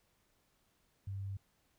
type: tone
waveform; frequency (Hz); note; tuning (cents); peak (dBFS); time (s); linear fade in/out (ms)
sine; 98; G2; 0; -38; 1.07-1.37; 5
effects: pink hiss -75 dBFS RMS until 1.78 s